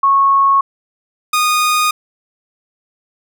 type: tone pair in turn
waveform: sine / sawtooth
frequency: 1100 / 1232.9 Hz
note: C#6 / D#6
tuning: -14 / -16 cents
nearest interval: major second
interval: 198 cents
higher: second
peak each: -8 dBFS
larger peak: neither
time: 0.03-0.61 / 1.33-1.91 s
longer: neither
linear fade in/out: 5 ms
effects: none